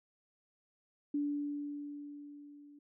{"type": "tone with level ramp", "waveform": "sine", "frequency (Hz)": 290, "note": "D4", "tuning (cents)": -22, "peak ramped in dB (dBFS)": [-30, -54], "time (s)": [1.14, 2.79], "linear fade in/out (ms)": 5, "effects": []}